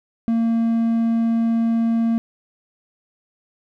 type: tone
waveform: triangle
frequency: 229 Hz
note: A#3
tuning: 31 cents flat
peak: -14 dBFS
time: 0.28-2.18 s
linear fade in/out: 0 ms
effects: none